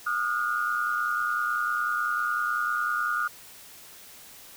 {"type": "tone cluster", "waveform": "sine", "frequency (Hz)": [1221, 1347, 1437], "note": ["D#6", "E6", "F6"], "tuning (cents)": [-33, 37, 49], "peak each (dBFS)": [-29, -33, -27], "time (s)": [0.06, 3.28], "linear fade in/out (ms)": 10, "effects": ["white hiss -48 dBFS RMS until 4.56 s"]}